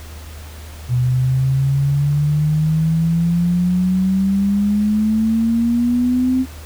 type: exponential sweep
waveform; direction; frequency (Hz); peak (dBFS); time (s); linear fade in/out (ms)
sine; up; 122.7 to 260.8; -13; 0.88-6.46; 50
effects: added 77 Hz sine -32 dBFS peak until 6.65 s + pink hiss -40 dBFS RMS until 6.65 s